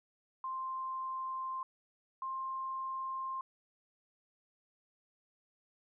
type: tone pair in turn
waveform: sine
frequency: 1048 / 1056.5 Hz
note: C6 / C6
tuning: +2 / +16 cents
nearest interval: unison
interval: 14 cents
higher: second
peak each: -36 / -36 dBFS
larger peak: neither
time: 0.44-1.63 / 2.22-3.41 s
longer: neither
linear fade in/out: 2 ms
effects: none